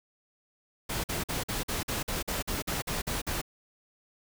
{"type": "noise bursts", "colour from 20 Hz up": "pink", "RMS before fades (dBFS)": -32, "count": 13, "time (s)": [0.89, 3.416], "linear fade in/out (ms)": 10, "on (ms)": 150, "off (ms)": 48, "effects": []}